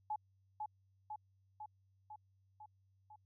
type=tone with echo; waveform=sine; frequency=851 Hz; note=G#5; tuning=42 cents sharp; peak=-36 dBFS; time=0.1-0.16 s; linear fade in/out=5 ms; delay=500 ms; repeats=6; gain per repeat=-3 dB; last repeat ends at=3.16 s; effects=added 96 Hz sine -70 dBFS peak until 3.25 s